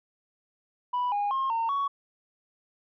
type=tone with pitch steps; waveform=sine; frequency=986 / 818 / 1070 / 913 / 1118 Hz; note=B5 / G#5 / C6 / A#5 / C#6; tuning=-3 / -26 / +38 / -36 / +14 cents; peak=-23 dBFS; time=0.93-1.88 s; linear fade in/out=10 ms; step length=190 ms; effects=tanh soft clip ceiling -23 dBFS